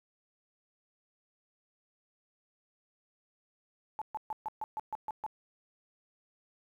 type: tone bursts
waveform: sine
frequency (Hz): 866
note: A5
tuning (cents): -28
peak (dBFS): -33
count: 9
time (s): 3.99-5.264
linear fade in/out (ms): 0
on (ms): 26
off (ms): 130
effects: 11-bit